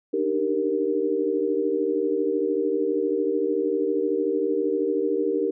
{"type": "chord", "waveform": "sine", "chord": "Eb major seventh", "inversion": "third", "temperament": "equal with one note detuned", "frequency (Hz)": [293.7, 306.7, 392, 466.2], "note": ["D4", "Eb4", "G4", "Bb4"], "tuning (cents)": [0, -25, 0, 0], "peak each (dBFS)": [-31, -28, -25, -25], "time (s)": [0.13, 5.51], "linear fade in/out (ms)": 10, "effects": []}